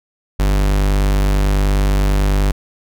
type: tone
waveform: 45% pulse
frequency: 49.33 Hz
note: G1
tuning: 12 cents sharp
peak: -12 dBFS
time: 0.39-2.52 s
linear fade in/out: 10 ms
effects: none